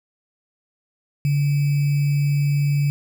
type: tone with sample-and-hold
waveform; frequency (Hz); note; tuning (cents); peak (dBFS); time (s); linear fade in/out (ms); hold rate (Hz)
sine; 143.5; D3; -40; -16; 1.25-2.9; 0; 2450
effects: none